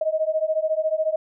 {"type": "beating tone pair", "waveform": "sine", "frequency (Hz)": [622.3, 636.3], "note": ["D#5", "D#5"], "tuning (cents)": [0, 39], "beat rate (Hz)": 14, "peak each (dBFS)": -23, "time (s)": [0.01, 1.16], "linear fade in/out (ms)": 5, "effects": []}